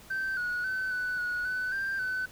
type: tone with pitch steps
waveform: sine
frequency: 1552 / 1459 / 1524 / 1492 / 1460 / 1503 / 1579 / 1512 Hz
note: G6 / F#6 / G6 / F#6 / F#6 / F#6 / G6 / F#6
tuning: -18 / -25 / -49 / +14 / -24 / +27 / +12 / +37 cents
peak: -27 dBFS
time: 0.1-2.26 s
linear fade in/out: 10 ms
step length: 270 ms
effects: tanh soft clip ceiling -27 dBFS + pink hiss -52 dBFS RMS until 2.31 s